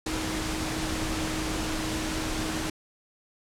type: tone in noise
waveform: sine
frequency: 315.8 Hz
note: D#4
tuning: 26 cents sharp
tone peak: -33 dBFS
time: 0.06-2.7 s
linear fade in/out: 5 ms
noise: pink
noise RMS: -31 dBFS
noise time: 0.06-2.7 s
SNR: -5 dB
effects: low-pass 9000 Hz 12 dB/octave

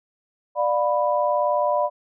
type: chord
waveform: sine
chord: B diminished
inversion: first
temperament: just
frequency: 592.7 / 711.2 / 987.8 Hz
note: D5 / F5 / B5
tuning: +16 / +31 / 0 cents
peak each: -21 / -25 / -23 dBFS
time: 0.55-1.9 s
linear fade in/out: 50 ms
effects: none

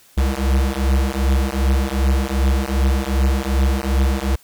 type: beating tone pair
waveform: square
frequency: 65.41 / 68.01 Hz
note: C2 / C#2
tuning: 0 / -32 cents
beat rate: 2.6 Hz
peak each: -19 dBFS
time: 0.17-4.36 s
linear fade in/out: 10 ms
effects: white hiss -51 dBFS RMS until 4.43 s

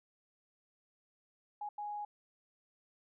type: tone bursts at uneven times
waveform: sine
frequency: 830.6 Hz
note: G#5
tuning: in tune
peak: -38 dBFS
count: 2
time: 1.61-1.69 / 1.78-2.05 s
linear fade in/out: 5 ms
effects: none

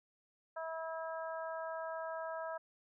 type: harmonic tone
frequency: 324.2 Hz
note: E4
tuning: 29 cents flat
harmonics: 2 / 3 / 4 / 5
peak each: -41 / -45 / -47 / -49 dBFS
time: 0.56-2.58 s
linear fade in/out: 10 ms
effects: none

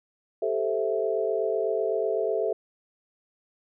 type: chord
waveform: sine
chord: A minor seventh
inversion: third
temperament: equal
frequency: 392 / 440 / 523.3 / 659.3 Hz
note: G4 / A4 / C5 / E5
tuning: 0 / 0 / 0 / 0 cents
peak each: -30 / -27 / -32 / -29 dBFS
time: 0.42-2.53 s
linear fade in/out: 5 ms
effects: none

